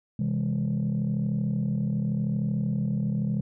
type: chord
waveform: sine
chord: C augmented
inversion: none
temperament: just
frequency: 130.81 / 163.52 / 204.4 Hz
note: C3 / E3 / G#3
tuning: 0 / -14 / -27 cents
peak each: -27 / -28 / -26 dBFS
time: 0.19-3.41 s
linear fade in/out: 5 ms
effects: tanh soft clip ceiling -20 dBFS